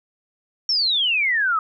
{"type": "exponential sweep", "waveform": "sine", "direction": "down", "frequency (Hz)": [5560, 1244.5], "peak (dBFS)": -17, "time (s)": [0.69, 1.59], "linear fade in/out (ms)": 2, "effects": []}